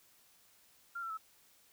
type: tone with pitch steps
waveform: sine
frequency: 1389 / 1345.6 / 1303.5 Hz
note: F6 / E6 / E6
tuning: -10 / +35 / -20 cents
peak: -38 dBFS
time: 0.95-1.175 s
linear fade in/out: 10 ms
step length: 75 ms
effects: white hiss -66 dBFS RMS until 1.72 s